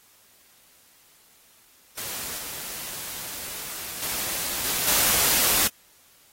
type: noise with level steps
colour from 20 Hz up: white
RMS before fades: -33 / -35 / -29 / -26 / -21 dBFS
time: 1.97-5.68 s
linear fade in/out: 10 ms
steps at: 2.38 / 4.02 / 4.64 / 4.87 s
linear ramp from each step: 5 ms
effects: white hiss -57 dBFS RMS until 6.32 s + AAC 48 kbps